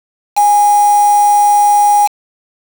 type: tone with quantisation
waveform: sine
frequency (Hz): 825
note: G#5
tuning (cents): -12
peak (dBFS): -6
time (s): 0.36-2.08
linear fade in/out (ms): 20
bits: 3
effects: none